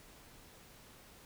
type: silence
effects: pink hiss -58 dBFS RMS until 1.25 s